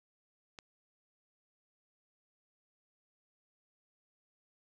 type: click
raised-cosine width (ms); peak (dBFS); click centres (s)
0.2; -29; 0.588
effects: none